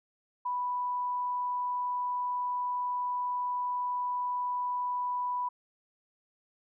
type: tone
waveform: sine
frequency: 987.8 Hz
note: B5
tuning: in tune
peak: -29 dBFS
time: 0.45-5.49 s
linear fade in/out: 10 ms
effects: none